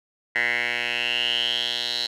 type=tone with band-pass filter sweep; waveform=10% pulse; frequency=120 Hz; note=B2; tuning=49 cents flat; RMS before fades=-25 dBFS; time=0.35-2.07 s; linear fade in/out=10 ms; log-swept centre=2000 to 4000 Hz; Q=7.7; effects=none